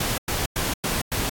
pink noise bursts, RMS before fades -25 dBFS, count 5, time 0-1.296 s, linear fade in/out 5 ms, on 180 ms, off 99 ms, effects AAC 64 kbps

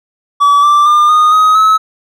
triangle tone with pitch steps, 1146 / 1173.5 / 1201.6 / 1230.4 / 1259.9 / 1290.1 Hz, D6 / D6 / D6 / D#6 / D#6 / E6, -43 / -2 / +39 / -20 / +21 / -38 cents, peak -3 dBFS, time 0.4-1.78 s, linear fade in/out 20 ms, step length 230 ms, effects none

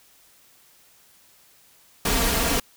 pink noise with comb filter, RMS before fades -22 dBFS, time 2.05-2.6 s, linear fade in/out 5 ms, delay 4.3 ms, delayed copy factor +0.6, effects white hiss -56 dBFS RMS until 2.76 s

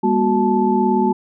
sine tone cluster, 202.6 / 239.8 / 368.5 / 873 Hz, G#3 / A#3 / F#4 / A5, -43 / +49 / -7 / -14 cents, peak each -19 dBFS, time 0.03-1.13 s, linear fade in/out 10 ms, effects none

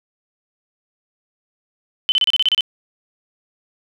sine tone bursts, 3046 Hz, F#7, 50 cents sharp, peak -12 dBFS, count 9, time 2.09-2.608 s, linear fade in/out 0 ms, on 30 ms, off 31 ms, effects none

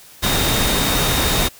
sine tone in noise, 3700 Hz, A#7, 14 cents flat, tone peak -24 dBFS, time 0.22-1.49 s, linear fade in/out 20 ms, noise pink, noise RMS -18 dBFS, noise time 0.22-1.49 s, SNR -9 dB, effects white hiss -44 dBFS RMS until 1.59 s

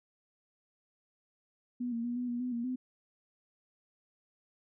sine tone with pitch steps, 245.1 / 231.9 / 240.7 / 247 / 240.4 / 250.3 / 235.5 / 254.3 Hz, B3 / A#3 / B3 / B3 / B3 / B3 / A#3 / C4, -13 / -9 / -44 / 0 / -46 / +23 / +18 / -49 cents, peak -32 dBFS, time 1.8-2.76 s, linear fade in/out 10 ms, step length 120 ms, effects none

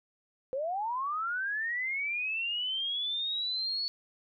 sine linear sweep, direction up, 504 to 4440 Hz, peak -30 dBFS, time 0.53-3.88 s, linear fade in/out 0 ms, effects none

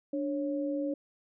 sine tone pair together, 292.6 / 550 Hz, D4 / C#5, -6 / -14 cents, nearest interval major seventh, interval 1092 cents, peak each -31 / -34 dBFS, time 0.13-0.94 s, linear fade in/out 5 ms, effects none

